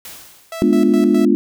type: noise with exponential decay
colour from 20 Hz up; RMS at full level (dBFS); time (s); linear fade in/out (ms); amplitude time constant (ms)
white; -32; 0.05-0.93; 2; 190
type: tone with tremolo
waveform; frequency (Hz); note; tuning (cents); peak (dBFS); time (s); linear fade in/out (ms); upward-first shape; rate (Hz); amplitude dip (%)
sawtooth; 658; E5; -3; -22; 0.52-1.25; 2; square; 4.8; 75
type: chord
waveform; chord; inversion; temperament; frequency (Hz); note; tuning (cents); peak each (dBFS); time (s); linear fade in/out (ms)
sine; G# diminished seventh; none; equal with one note detuned; 210.2 / 246.9 / 293.7 / 349.2; G#3 / B3 / D4 / F4; +21 / 0 / 0 / 0; -16; 0.62-1.35; 0
effects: none